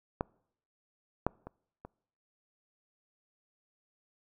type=clicks; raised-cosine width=1 ms; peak=-16 / -13 / -28 / -30 dBFS; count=4; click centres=0.209 / 1.266 / 1.47 / 1.85 s; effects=noise-tail reverb RT60 0.7 s tail -26 dB re dry